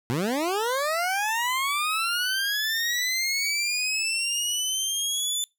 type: linear sweep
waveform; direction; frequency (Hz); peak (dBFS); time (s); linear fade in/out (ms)
20% pulse; up; 111.9 to 3520; -19; 0.1-5.44; 0
effects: noise-tail reverb RT60 0.2 s tail -24 dB re dry